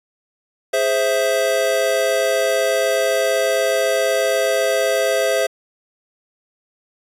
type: chord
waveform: square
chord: Ab augmented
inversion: none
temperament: equal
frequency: 415.3 / 523.3 / 659.3 Hz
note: Ab4 / C5 / E5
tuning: 0 / 0 / 0 cents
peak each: -24 / -20 / -20 dBFS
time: 0.73-5.47 s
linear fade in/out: 10 ms
effects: resampled to 32000 Hz